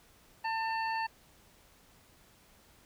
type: harmonic tone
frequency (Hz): 896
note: A5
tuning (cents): +31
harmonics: 1 / 2 / 3 / 5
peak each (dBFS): -32 / -38 / -42 / -46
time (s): 0.44-1.07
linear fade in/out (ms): 10
effects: pink hiss -62 dBFS RMS until 2.85 s